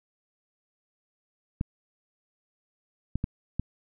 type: clicks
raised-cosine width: 5 ms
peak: -15 dBFS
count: 4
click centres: 1.611 / 3.156 / 3.241 / 3.596 s
effects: none